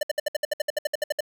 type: tone bursts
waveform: square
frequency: 597 Hz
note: D5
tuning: 28 cents sharp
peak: -22 dBFS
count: 15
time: 0.01-1.207 s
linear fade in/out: 5 ms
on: 21 ms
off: 63 ms
effects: none